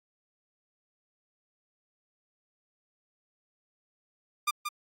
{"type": "tone with echo", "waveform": "sawtooth", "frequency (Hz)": 1200, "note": "D6", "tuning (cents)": 37, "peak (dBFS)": -21, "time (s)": [4.47, 4.51], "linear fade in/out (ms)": 10, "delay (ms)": 180, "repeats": 1, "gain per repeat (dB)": -6, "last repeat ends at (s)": 4.69, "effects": ["AAC 64 kbps"]}